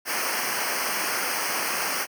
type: noise with comb filter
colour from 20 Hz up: pink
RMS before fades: -27 dBFS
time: 0.05-2.07 s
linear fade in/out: 50 ms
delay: 0.27 ms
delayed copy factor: -0.9
effects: high-pass 200 Hz 12 dB/octave